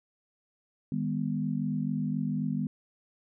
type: chord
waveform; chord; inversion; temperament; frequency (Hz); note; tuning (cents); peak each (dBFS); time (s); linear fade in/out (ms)
sine; G# minor; second; equal with one note detuned; 155.56 / 202.8 / 246.9; D#3 / G#3 / B3; 0 / -41 / 0; -32; 0.92-2.67; 2
effects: none